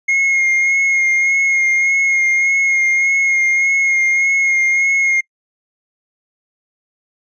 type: tone with vibrato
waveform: triangle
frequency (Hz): 2148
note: C7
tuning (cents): +45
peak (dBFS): -10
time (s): 0.08-5.21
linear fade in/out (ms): 10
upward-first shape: sine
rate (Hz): 1.7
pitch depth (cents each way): 23
effects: noise-tail reverb RT60 0.1 s tail -26 dB re dry + resampled to 22050 Hz